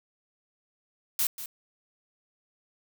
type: noise with echo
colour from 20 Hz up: blue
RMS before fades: -26 dBFS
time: 1.19-1.27 s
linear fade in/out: 2 ms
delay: 190 ms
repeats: 1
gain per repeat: -12 dB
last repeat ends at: 1.46 s
effects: none